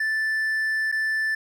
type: tone with dropouts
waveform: triangle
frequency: 1760 Hz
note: A6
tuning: in tune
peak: -20 dBFS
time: 0-1.35 s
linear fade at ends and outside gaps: 5 ms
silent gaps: 0.917-0.923 s
effects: none